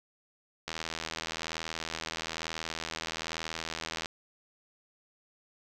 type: click train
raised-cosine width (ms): 0.2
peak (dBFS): -17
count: 275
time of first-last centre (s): 0.68-4.059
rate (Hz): 81.1
effects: none